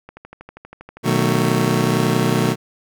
click train, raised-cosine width 0.5 ms, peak -22 dBFS, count 16, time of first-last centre 0.09-1.29 s, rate 12.5 Hz
25% pulse chord, B dominant seventh, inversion none, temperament just, 123.47 / 154.34 / 185.21 / 222.2 Hz, B2 / D#3 / F#3 / A3, 0 / -14 / +2 / +17 cents, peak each -17 / -17 / -19 / -18 dBFS, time 1.03-2.56 s, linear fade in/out 50 ms
effects none

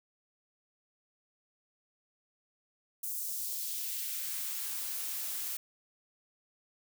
blue noise with high-pass filter sweep, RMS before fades -37 dBFS, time 3.03-5.57 s, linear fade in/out 5 ms, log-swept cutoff 8500 to 250 Hz, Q 0.96, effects none

